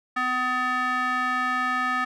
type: tone with band-pass filter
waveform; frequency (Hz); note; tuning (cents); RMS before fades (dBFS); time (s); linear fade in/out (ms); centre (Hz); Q
square; 252.1; B3; +36; -25; 0.16-2.05; 10; 1500; 4.6
effects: none